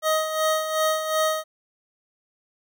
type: tone with tremolo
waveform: 25% pulse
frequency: 628 Hz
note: D#5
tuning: 16 cents sharp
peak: -15 dBFS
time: 0.02-1.44 s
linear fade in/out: 50 ms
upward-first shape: sine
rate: 2.7 Hz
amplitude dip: 60%
effects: none